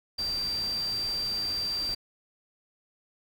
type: tone in noise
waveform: sine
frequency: 4699 Hz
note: D8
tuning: in tune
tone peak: -28 dBFS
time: 0.18-1.95 s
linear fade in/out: 10 ms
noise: pink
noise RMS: -42 dBFS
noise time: 0.18-1.95 s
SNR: +11 dB
effects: none